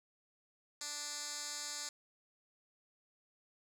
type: tone with band-pass filter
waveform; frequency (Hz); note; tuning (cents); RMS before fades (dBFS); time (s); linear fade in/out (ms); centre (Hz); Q
10% pulse; 293.7; D4; 0; -43; 0.81-1.89; 2; 6300; 2.6
effects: none